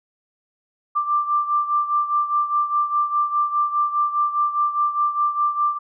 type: beating tone pair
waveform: sine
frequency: 1180 / 1184.9 Hz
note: D6 / D6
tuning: +8 / +15 cents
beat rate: 4.9 Hz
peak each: -19 / -24 dBFS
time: 0.95-5.79 s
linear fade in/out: 20 ms
effects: none